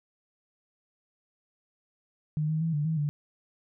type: tone with pitch steps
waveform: sine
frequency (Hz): 152.7 / 157 / 163.6 / 147.7 / 160.1 / 147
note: D#3 / D#3 / E3 / D3 / D#3 / D3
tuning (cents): -32 / +16 / -13 / +10 / +50 / +2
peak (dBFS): -25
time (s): 2.37-3.09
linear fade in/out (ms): 0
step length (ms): 120
effects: none